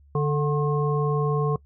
harmonic tone with a mistuned harmonic, 146.83 Hz, D3, in tune, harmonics 1 / 3 / 5 / 7, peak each -22 / -25 / -35 / -30 dBFS, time 0.15-1.56 s, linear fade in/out 2 ms, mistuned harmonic 7, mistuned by +74 cents, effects noise-tail reverb RT60 0.1 s tail -22 dB re dry + added 71 Hz sine -51 dBFS peak until 1.65 s

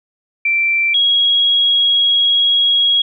sine tone pair in turn, 2346 / 3307 Hz, D7 / G#7, -2 / -8 cents, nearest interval tritone, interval 594 cents, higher second, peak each -12 / -10 dBFS, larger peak second, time 0.45-0.94 / 0.94-3.02 s, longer second, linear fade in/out 5 ms, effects none

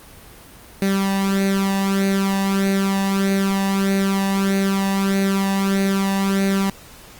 sawtooth tone with flanger, 195.3 Hz, G3, 6 cents flat, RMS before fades -19 dBFS, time 0.82-6.7 s, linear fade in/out 2 ms, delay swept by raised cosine 0.47 to 1.11 ms, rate 1.6 Hz, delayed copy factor +0.65, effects pink hiss -43 dBFS RMS until 7.19 s + Opus 32 kbps

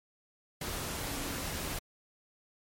sine tone in noise, 280 Hz, C#4, 18 cents sharp, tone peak -44 dBFS, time 1.08-1.43 s, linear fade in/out 5 ms, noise pink, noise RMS -37 dBFS, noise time 0.61-1.79 s, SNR -10 dB, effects MP3 64 kbps

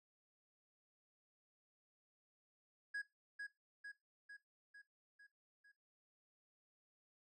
triangle tone with echo, 1660 Hz, G#6, 1 cent flat, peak -38 dBFS, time 2.94-3.02 s, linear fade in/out 10 ms, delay 450 ms, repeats 6, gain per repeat -4 dB, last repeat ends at 5.72 s, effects noise-tail reverb RT60 0.2 s tail -17 dB re dry + MP3 48 kbps

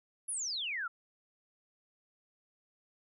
sine exponential sweep, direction down, 11175 to 1300 Hz, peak -34 dBFS, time 0.28-0.88 s, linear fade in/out 10 ms, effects none

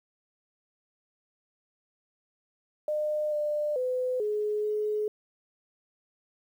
sine tone with pitch steps, 605 / 597 / 506 / 421.3 / 424 Hz, D#5 / D5 / B4 / G#4 / G#4, -49 / +28 / +42 / +25 / +36 cents, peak -26 dBFS, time 2.88-5.08 s, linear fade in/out 2 ms, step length 440 ms, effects 10-bit

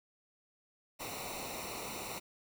pink noise with comb filter, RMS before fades -42 dBFS, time 0.99-2.2 s, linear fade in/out 20 ms, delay 0.61 ms, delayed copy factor -0.8, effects none

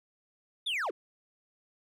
triangle linear sweep, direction down, 3680 to 271.6 Hz, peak -28 dBFS, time 0.66-0.91 s, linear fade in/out 10 ms, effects none

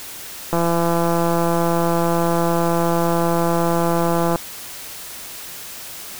click train, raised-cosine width 1 ms, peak -6 dBFS, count 648, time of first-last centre 0.53-4.358 s, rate 169 Hz, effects white hiss -34 dBFS RMS until 6.19 s

